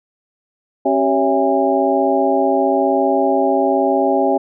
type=tone cluster; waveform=sine; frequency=271.2 / 386.6 / 561 / 662 / 816 Hz; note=C#4 / G4 / C#5 / E5 / G#5; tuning=-38 / -24 / +21 / +7 / -31 cents; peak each=-19 dBFS; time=0.85-4.38 s; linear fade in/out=10 ms; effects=none